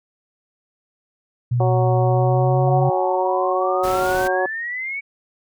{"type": "tone with pitch glide", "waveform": "sine", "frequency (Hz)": [121.7, 135.82], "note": ["B2", "C#3"], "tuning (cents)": [-25, -35], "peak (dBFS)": -16, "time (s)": [1.51, 2.9], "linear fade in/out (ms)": 10, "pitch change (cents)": 190, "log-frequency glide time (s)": [1.98, 2.77]}
{"type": "harmonic tone", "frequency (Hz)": 185, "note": "F#3", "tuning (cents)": 0, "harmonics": [2, 3, 4, 5, 6], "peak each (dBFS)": [-23, -22, -22, -30, -33], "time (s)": [1.6, 4.46], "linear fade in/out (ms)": 2}
{"type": "exponential sweep", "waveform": "sine", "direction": "up", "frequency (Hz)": [706, 2264], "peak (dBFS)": -24, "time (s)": [2.66, 5.01], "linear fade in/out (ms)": 20}
{"type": "noise", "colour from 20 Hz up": "pink", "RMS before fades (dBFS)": -31, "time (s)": [3.83, 4.28], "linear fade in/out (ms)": 10}
{"effects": []}